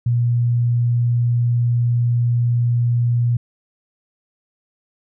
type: tone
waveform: sine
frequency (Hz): 119.8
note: A#2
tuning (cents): +48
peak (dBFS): -14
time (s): 0.06-3.37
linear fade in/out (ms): 5
effects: none